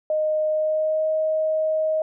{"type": "tone with pitch glide", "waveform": "sine", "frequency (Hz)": [618, 627.7], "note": ["D#5", "D#5"], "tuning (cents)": [-12, 15], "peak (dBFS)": -19, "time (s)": [0.1, 2.02], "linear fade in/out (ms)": 2, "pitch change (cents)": 27, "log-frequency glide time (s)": [0.5, 1.08], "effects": []}